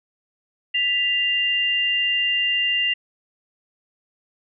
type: tone pair together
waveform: sine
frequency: 1975.7 / 2794 Hz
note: B6 / F7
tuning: 0 / 0 cents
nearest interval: tritone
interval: 600 cents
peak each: -25 / -19 dBFS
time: 0.74-2.94 s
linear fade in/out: 10 ms
effects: none